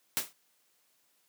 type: noise with exponential decay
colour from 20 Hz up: white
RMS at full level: -26 dBFS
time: 0.17-0.33 s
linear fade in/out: 0 ms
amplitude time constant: 34 ms
effects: white hiss -71 dBFS RMS until 1.28 s + high-pass 150 Hz 12 dB/octave